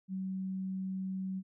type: tone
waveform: sine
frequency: 189.3 Hz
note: F#3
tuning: 40 cents sharp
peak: -34 dBFS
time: 0.08-1.43 s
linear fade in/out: 50 ms
effects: none